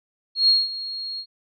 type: tone with ADSR envelope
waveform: sine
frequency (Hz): 4279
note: C8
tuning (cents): +38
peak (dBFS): -12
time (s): 0.35-1.26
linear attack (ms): 130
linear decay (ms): 200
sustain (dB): -16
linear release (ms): 71
effects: none